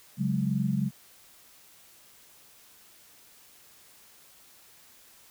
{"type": "chord", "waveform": "sine", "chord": "C# suspended fourth", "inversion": "none", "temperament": "equal", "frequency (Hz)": [138.59, 185, 207.7], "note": ["C#3", "F#3", "G#3"], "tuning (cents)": [0, 0, 0], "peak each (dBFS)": -29, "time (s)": [0.17, 0.91], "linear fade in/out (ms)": 50, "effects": ["white hiss -56 dBFS RMS until 5.3 s"]}